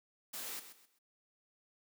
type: noise with echo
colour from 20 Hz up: white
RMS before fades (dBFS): -43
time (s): 0.33-0.6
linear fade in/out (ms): 10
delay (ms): 130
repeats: 3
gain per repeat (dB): -11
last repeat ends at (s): 0.99
effects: high-pass 200 Hz 12 dB/octave